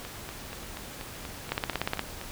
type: two click trains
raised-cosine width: 0.3 ms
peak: -11 / -22 dBFS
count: 9 / 10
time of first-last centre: 1.52-1.993 / 0.05-2.213 s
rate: 16.9 / 4.16 Hz
effects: pink hiss -42 dBFS RMS until 2.31 s